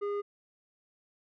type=tone with low-pass filter; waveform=square; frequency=407.9 Hz; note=G#4; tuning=31 cents flat; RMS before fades=-33 dBFS; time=0.01-0.22 s; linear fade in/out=20 ms; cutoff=1100 Hz; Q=1.1; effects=none